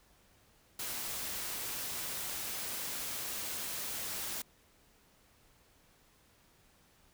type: noise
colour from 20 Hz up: white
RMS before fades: -39 dBFS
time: 0.79-4.42 s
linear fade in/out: 5 ms
effects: pink hiss -66 dBFS RMS until 7.13 s